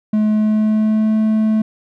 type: tone with pitch glide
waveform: triangle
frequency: 213.7 to 217.6 Hz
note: G#3 to A3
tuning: +50 to -19 cents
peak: -10 dBFS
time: 0.13-1.62 s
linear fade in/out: 5 ms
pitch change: +31 cents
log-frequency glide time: 0.29-1.16 s
effects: none